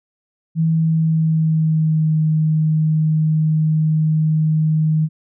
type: tone with pitch glide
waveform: sine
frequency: 161.9 to 156.29 Hz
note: E3 to D#3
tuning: -31 to +8 cents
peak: -13 dBFS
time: 0.55-5.09 s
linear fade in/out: 50 ms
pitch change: -61 cents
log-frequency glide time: 0.68-2.17 s
effects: none